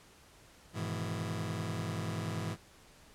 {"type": "chord", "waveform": "sawtooth", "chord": "E major seventh", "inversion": "first", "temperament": "just", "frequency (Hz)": [103.01, 123.61, 154.51, 164.81], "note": ["G#2", "B2", "D#3", "E3"], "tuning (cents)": [-14, 2, -12, 0], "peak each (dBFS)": [-34, -38, -39, -35], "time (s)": [0.73, 2.57], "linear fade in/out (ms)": 50, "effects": ["pink hiss -59 dBFS RMS until 3.14 s", "low-pass 11000 Hz 12 dB/octave"]}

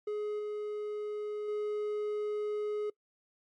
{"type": "tone with level steps", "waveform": "triangle", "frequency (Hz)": 420, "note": "G#4", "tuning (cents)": 19, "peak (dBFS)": [-30, -32, -29], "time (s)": [0.07, 2.9], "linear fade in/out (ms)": 5, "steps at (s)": [0.39, 1.48], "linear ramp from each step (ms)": 5, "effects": ["noise-tail reverb RT60 0.1 s tail -24 dB re dry", "MP3 48 kbps"]}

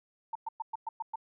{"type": "tone bursts", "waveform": "sine", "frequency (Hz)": 900, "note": "A5", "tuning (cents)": 39, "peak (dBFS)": -32, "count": 7, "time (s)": [0.33, 1.158], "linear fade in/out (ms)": 5, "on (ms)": 24, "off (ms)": 110, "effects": []}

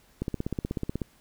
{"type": "click train", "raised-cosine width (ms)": 3, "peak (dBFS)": -16, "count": 14, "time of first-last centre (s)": [0.22, 1.018], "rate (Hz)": 16.3, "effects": ["pink hiss -61 dBFS RMS until 1.2 s"]}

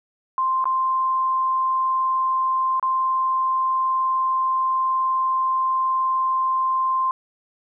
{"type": "tone with dropouts", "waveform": "sine", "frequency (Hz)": 1046.5, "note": "C6", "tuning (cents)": 0, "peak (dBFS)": -18, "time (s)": [0.38, 7.11], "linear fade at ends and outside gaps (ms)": 1, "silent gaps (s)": [[0.642, 0.655], [2.797, 2.827]], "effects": []}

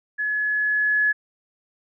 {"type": "tone with level ramp", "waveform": "sine", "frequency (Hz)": 1700, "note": "G#6", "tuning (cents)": 40, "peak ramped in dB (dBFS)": [-22, -16], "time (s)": [0.18, 1.13], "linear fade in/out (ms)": 20, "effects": []}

